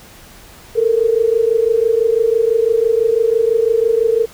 sine tone pair together, 441.8 / 467.8 Hz, A4 / A#4, +7 / +6 cents, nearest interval minor second, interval 99 cents, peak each -14 dBFS, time 0.75-4.26 s, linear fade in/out 20 ms, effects pink hiss -41 dBFS RMS until 4.33 s

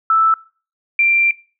sine tone pair in turn, 1318.5 / 2364 Hz, E6 / D7, 0 / +11 cents, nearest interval minor seventh, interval 1011 cents, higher second, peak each -10 dBFS, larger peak neither, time 0.1-0.34 / 0.99-1.31 s, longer second, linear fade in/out 2 ms, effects noise-tail reverb RT60 0.4 s tail -23 dB re dry

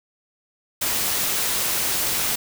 white noise, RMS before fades -23 dBFS, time 0.81-2.36 s, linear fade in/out 10 ms, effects none

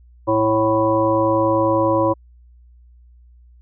harmonic tone with a mistuned harmonic, 110 Hz, A2, in tune, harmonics 1 / 3 / 5 / 7 / 9 / 10, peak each -26 / -19 / -18 / -30 / -20 / -30 dBFS, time 0.27-2.14 s, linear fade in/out 20 ms, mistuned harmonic 7, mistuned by -17 cents, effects added 60 Hz sine -45 dBFS peak until 3.61 s

